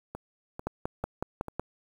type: two click trains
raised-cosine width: 1 ms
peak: -23 / -16 dBFS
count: 4 / 6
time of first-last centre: 0.15-1.483 / 0.67-1.596 s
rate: 2.25 / 5.4 Hz
effects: 8-bit